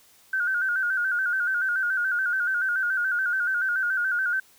sine tone with vibrato, 1486 Hz, F#6, 7 cents sharp, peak -22 dBFS, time 0.33-4.4 s, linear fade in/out 5 ms, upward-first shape square, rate 7 Hz, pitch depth 65 cents each way, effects white hiss -57 dBFS RMS until 4.58 s

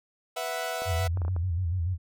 sawtooth chord, B suspended fourth, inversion none, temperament equal, 493.9 / 659.3 / 740 Hz, B4 / E5 / F#5, 0 / 0 / 0 cents, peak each -33 / -29 / -31 dBFS, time 0.36-1.08 s, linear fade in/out 10 ms
clicks, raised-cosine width 1 ms, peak -26 dBFS, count 6, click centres 0.82 / 1.173 / 1.218 / 1.25 / 1.281 / 1.364 s
sine tone with vibrato, 88 Hz, F2, 14 cents sharp, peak -25 dBFS, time 0.85-1.98 s, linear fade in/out 50 ms, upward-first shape square, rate 6.9 Hz, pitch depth 94 cents each way
effects none

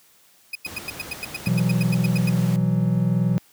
35% pulse tone bursts, 2500 Hz, D#7, 8 cents sharp, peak -24 dBFS, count 16, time 0.53-2.294 s, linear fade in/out 5 ms, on 24 ms, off 92 ms
pink noise, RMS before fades -37 dBFS, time 0.66-2.56 s, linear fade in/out 0 ms
triangle chord, B suspended fourth, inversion none, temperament just, 123.47 / 164.63 / 185.21 Hz, B2 / E3 / F#3, 0 / -2 / +2 cents, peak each -20 dBFS, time 1.47-3.38 s, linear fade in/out 0 ms
effects white hiss -56 dBFS RMS until 3.52 s + high-pass 80 Hz 12 dB/octave

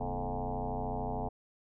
sine tone with frequency modulation, 342.5 Hz, F4, 34 cents flat, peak -32 dBFS, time 0-1.29 s, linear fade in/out 10 ms, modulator 93.4 Hz, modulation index 5.6, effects none

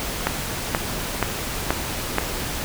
click train, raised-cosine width 0.5 ms, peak -3 dBFS, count 5, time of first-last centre 0.27-2.184 s, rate 2.09 Hz, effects pink hiss -28 dBFS RMS until 2.64 s

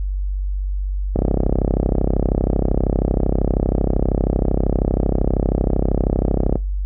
click train, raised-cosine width 2 ms, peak -4 dBFS, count 178, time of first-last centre 1.16-6.556 s, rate 32.8 Hz, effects noise-tail reverb RT60 0.2 s tail -21 dB re dry + added 48 Hz sine -19 dBFS peak until 6.85 s

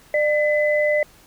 sine tone pair together, 599 / 2015 Hz, D5 / B6, +34 / +34 cents, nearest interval octave + major sixth, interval 2100 cents, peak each -17 / -22 dBFS, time 0.14-1.03 s, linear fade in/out 2 ms, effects pink hiss -51 dBFS RMS until 1.26 s

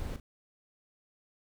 brown noise with echo, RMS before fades -37 dBFS, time 0-0.16 s, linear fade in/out 0 ms, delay 39 ms, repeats 1, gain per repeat -11 dB, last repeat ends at 0.199 s, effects none

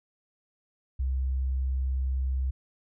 sine tone, 65.41 Hz, C2, in tune, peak -25 dBFS, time 0.99-2.51 s, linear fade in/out 10 ms, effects none

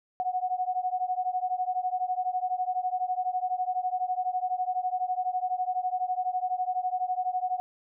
sine beating tone pair, 730 / 742 Hz, F#5 / F#5, -24 / +5 cents, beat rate 12 Hz, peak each -29 / -30 dBFS, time 0.2-7.6 s, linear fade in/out 0 ms, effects none

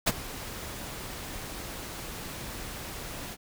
pink noise with ADSR envelope, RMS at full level -21 dBFS, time 0.06-3.37 s, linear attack 17 ms, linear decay 36 ms, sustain -18 dB, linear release 46 ms, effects none

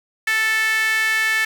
sawtooth tone with high-pass filter, 439.8 Hz, A4, 1 cent flat, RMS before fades -19 dBFS, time 0.27-1.45 s, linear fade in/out 5 ms, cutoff 1900 Hz, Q 8.9, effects none

